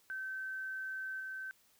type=tone with level steps; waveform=sine; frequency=1541 Hz; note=G6; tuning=30 cents flat; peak=-38 / -40 dBFS; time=0.1-1.51 s; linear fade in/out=0 ms; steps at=1.2 s; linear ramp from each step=2 ms; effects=white hiss -69 dBFS RMS until 1.79 s